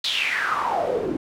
pink noise with band-pass filter sweep, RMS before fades -24 dBFS, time 0.04-1.17 s, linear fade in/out 5 ms, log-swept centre 3900 to 290 Hz, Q 7, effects none

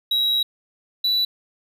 triangle tone pair in turn, 3858 / 3953 Hz, B7 / B7, -41 / +1 cents, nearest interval unison, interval 42 cents, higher second, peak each -16 dBFS, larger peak neither, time 0.11-0.43 / 1.04-1.25 s, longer first, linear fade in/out 5 ms, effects none

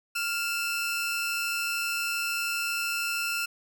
sawtooth tone pair together, 1394.9 / 2637 Hz, F6 / E7, -2 / 0 cents, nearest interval major seventh, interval 1102 cents, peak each -27 dBFS, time 0.15-3.46 s, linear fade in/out 10 ms, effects none

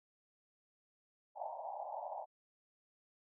white band-pass noise, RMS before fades -44 dBFS, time 1.35-2.26 s, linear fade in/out 50 ms, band 580 to 920 Hz, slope 96 dB/octave, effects none

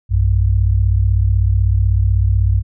sine tone pair together, 60.1 / 96.18 Hz, B1 / G2, -46 / -32 cents, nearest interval minor sixth, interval 814 cents, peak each -14 / -13 dBFS, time 0.09-2.63 s, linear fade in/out 50 ms, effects none

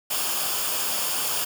white noise with comb filter, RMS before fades -26 dBFS, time 0.1-1.45 s, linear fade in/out 10 ms, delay 0.5 ms, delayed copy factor -0.55, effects none

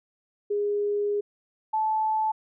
sine tone pair in turn, 411.1 / 871.1 Hz, G#4 / A5, -18 / -18 cents, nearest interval octave + minor second, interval 1300 cents, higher second, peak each -23 / -22 dBFS, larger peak second, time 0.5-1.21 / 1.73-2.32 s, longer first, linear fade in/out 10 ms, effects none

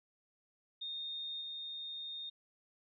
sine tone with level steps, 3674 Hz, A#7, 26 cents flat, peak -39 / -41 dBFS, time 0.81-2.3 s, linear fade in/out 10 ms, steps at 1.41 s, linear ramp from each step 2 ms, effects none

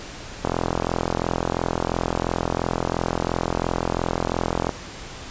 click train, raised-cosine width 1 ms, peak -7 dBFS, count 183, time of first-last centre 0.45-4.692 s, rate 42.9 Hz, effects pink hiss -37 dBFS RMS until 5.3 s + resampled to 16000 Hz

